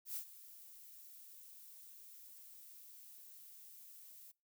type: noise with ADSR envelope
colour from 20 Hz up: violet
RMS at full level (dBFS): -41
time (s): 0.05-4.32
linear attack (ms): 110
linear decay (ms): 81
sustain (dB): -16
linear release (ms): 16
effects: noise-tail reverb RT60 0.3 s tail -24 dB re dry